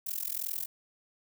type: noise with amplitude modulation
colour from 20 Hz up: violet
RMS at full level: -31 dBFS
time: 0.06-0.66 s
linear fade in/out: 10 ms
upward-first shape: sine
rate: 42.4 Hz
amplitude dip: 100%
effects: none